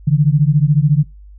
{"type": "beating tone pair", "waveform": "sine", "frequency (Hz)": [142.4, 156.4], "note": ["C#3", "D#3"], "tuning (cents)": [47, 9], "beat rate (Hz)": 14, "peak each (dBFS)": [-11, -13], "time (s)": [0.07, 1.04], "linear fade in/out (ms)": 10, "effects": ["noise-tail reverb RT60 0.2 s tail -21 dB re dry", "added 50 Hz sine -36 dBFS peak until 1.38 s"]}